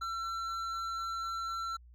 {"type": "tone with hard clipping", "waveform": "sine", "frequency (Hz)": 1348, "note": "E6", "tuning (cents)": 38, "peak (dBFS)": -36, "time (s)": [0.01, 1.77], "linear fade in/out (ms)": 10, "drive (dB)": 8, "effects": ["added 60 Hz sine -53 dBFS peak until 1.94 s"]}